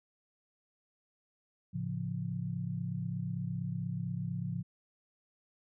sine chord, A augmented, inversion none, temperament equal, 110 / 138.59 / 174.61 Hz, A2 / C#3 / E#3, 0 / 0 / 0 cents, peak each -39 / -38 / -37 dBFS, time 1.73-4.63 s, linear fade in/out 20 ms, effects none

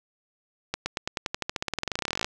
accelerating click train, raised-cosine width 0.2 ms, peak -10 dBFS, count 30, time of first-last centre 0.74-2.245 s, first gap 120 ms, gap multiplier 0.93, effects none

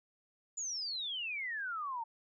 sine exponential sweep, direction down, 7080 to 887 Hz, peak -36 dBFS, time 0.57-2.04 s, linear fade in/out 10 ms, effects none

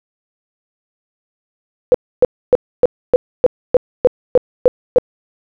sine tone bursts, 500 Hz, B4, 21 cents sharp, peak -4 dBFS, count 11, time 1.92-4.984 s, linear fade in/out 0 ms, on 24 ms, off 280 ms, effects none

